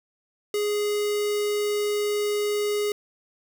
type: tone with notch filter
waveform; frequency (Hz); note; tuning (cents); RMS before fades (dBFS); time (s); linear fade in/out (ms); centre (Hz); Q
square; 415.3; G#4; 0; -25; 0.54-2.92; 2; 990; 0.98
effects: none